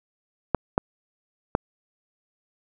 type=clicks; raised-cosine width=1 ms; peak=-5 dBFS; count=3; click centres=0.547 / 0.779 / 1.551 s; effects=none